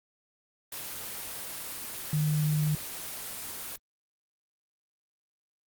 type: tone in noise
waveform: sine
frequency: 151.9 Hz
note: D#3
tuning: 41 cents flat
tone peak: -24 dBFS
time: 2.13-2.75 s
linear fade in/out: 2 ms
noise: white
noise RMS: -38 dBFS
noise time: 0.72-3.76 s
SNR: +11 dB
effects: Opus 24 kbps